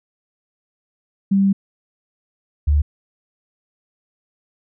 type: tone pair in turn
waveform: sine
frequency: 196 / 73.42 Hz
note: G3 / D2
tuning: 0 / 0 cents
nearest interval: octave + perfect fourth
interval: 1700 cents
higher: first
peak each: -12 dBFS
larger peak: neither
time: 1.31-1.53 / 2.67-2.82 s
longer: first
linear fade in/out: 10 ms
effects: none